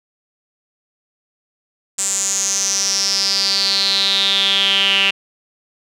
sawtooth tone with band-pass filter sweep, 196 Hz, G3, in tune, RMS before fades -17 dBFS, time 1.98-5.11 s, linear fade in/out 10 ms, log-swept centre 7600 to 2800 Hz, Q 7.8, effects none

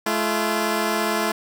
10% pulse tone pair together, 215.4 / 341.9 Hz, A3 / F4, -37 / -37 cents, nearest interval minor sixth, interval 800 cents, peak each -15 dBFS, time 0.06-1.32 s, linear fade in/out 5 ms, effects none

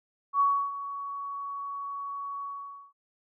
sine tone with ADSR envelope, 1122 Hz, C#6, 21 cents sharp, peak -19 dBFS, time 0.33-2.93 s, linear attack 71 ms, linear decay 310 ms, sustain -14 dB, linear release 500 ms, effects noise-tail reverb RT60 0.1 s tail -26 dB re dry

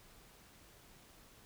silence, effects pink hiss -61 dBFS RMS until 1.45 s

